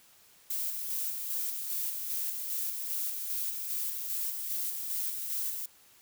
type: noise with tremolo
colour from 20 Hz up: violet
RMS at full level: -33 dBFS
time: 0.5-5.66 s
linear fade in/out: 5 ms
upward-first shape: square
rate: 2.5 Hz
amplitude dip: 35%
effects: white hiss -60 dBFS RMS until 6.01 s